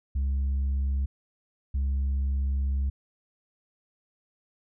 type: tone pair in turn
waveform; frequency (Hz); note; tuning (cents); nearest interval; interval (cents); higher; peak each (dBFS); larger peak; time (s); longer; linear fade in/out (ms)
sine; 68 / 68; C#2 / C#2; -33 / -33; unison; 0; neither; -21; neither; 0.15-1.06 / 1.74-2.9; second; 10
effects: tanh soft clip ceiling -23 dBFS